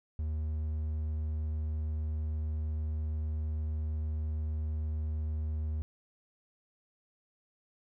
triangle tone, 77.2 Hz, D#2, 13 cents flat, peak -29 dBFS, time 0.19-5.82 s, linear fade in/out 0 ms, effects none

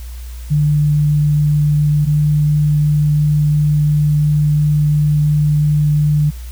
sine tone pair in turn, 148.8 / 149.52 Hz, D3 / D3, +23 / +31 cents, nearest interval unison, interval 8 cents, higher second, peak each -10 dBFS, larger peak neither, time 0.5-2.06 / 2.06-6.31 s, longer second, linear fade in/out 20 ms, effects added 60 Hz sine -26 dBFS peak until 6.51 s + white hiss -42 dBFS RMS until 6.51 s

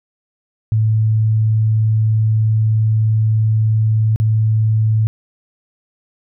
sine tone with dropouts, 109.6 Hz, A2, 6 cents flat, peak -11 dBFS, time 0.72-5.07 s, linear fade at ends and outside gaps 0 ms, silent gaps 4.16-4.2 s, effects none

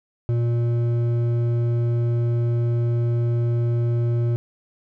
sine tone with hard clipping, 118.4 Hz, A#2, 27 cents sharp, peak -20 dBFS, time 0.29-4.36 s, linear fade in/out 0 ms, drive 8 dB, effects none

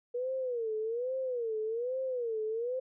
sine tone with vibrato, 477 Hz, A#4, 40 cents sharp, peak -31 dBFS, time 0.14-2.8 s, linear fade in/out 10 ms, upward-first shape sine, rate 1.2 Hz, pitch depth 170 cents each way, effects none

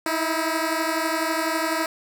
10% pulse beating tone pair, 318.1 / 330.1 Hz, D#4 / E4, +38 / +2 cents, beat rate 12 Hz, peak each -16 / -18 dBFS, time 0.06-1.86 s, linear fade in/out 2 ms, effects none

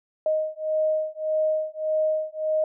sine beating tone pair, 622.3 / 624 Hz, D#5 / D#5, 0 / +5 cents, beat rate 1.7 Hz, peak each -25 dBFS, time 0.26-2.64 s, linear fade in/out 2 ms, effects none

